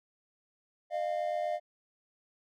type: tone pair together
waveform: triangle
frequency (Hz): 610.5 / 698.5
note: D#5 / F5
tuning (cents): -33 / 0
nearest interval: major second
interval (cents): 233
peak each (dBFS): -31 / -31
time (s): 0.9-1.6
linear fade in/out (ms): 50
effects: none